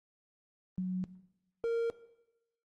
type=tone pair in turn; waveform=sine / triangle; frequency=184.3 / 463.1 Hz; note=F#3 / A#4; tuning=-7 / -11 cents; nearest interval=octave + major third; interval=1596 cents; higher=second; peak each=-31 / -27 dBFS; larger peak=second; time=0.78-1.04 / 1.64-1.9 s; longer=neither; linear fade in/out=0 ms; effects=noise-tail reverb RT60 0.9 s tail -17 dB re dry + Opus 24 kbps